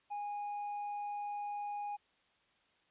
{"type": "tone with tanh clipping", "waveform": "triangle", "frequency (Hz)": 823, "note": "G#5", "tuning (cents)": -16, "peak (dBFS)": -38, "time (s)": [0.1, 1.97], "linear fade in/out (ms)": 20, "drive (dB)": 7, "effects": ["white hiss -72 dBFS RMS until 2.9 s", "resampled to 8000 Hz"]}